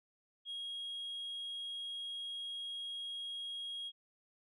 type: tone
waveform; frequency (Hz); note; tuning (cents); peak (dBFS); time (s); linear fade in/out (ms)
sine; 3280; G#7; -22; -38; 0.45-3.92; 50
effects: tanh soft clip ceiling -38 dBFS